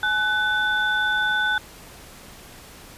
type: tone cluster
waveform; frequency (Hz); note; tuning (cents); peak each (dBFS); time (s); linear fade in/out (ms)
sine; 844 / 1498 / 3519; G#5 / F#6 / A7; +28 / +21 / 0; -28 / -20 / -29; 0.03-1.58; 2
effects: pink hiss -44 dBFS RMS until 2.97 s + resampled to 32000 Hz